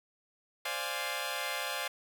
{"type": "chord", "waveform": "10% pulse", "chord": "D half-diminished seventh", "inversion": "third", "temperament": "equal", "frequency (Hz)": [523.3, 587.3, 698.5, 830.6], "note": ["C5", "D5", "F5", "Ab5"], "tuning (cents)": [0, 0, 0, 0], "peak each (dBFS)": -31, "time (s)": [0.65, 1.88], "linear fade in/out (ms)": 5, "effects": []}